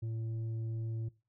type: tone with tanh clipping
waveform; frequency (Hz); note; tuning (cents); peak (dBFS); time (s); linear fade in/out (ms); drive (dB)
triangle; 112.8; A2; +44; -36; 0.02-1.09; 10; 10
effects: noise-tail reverb RT60 0.3 s tail -19 dB re dry